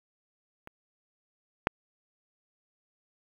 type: clicks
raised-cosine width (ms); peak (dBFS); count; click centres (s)
0.5; -28 / -7; 2; 0.674 / 1.671
effects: 8-bit